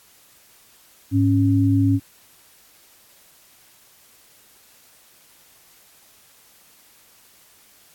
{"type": "tone pair together", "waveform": "sine", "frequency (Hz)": [104.26, 276.1], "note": ["G#2", "C#4"], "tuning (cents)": [7, -7], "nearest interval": "octave + perfect fourth", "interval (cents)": 1686, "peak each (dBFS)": -17, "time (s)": [1.11, 2], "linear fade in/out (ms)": 50, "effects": ["white hiss -53 dBFS RMS until 7.94 s", "AAC 64 kbps"]}